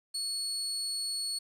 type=tone; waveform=30% pulse; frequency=4384 Hz; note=C#8; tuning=20 cents flat; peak=-29 dBFS; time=0.14-1.39 s; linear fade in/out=10 ms; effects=resampled to 32000 Hz + 10-bit